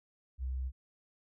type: tone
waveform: sine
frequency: 64.5 Hz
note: C2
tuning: 24 cents flat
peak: -33 dBFS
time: 0.38-0.72 s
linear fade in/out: 50 ms
effects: none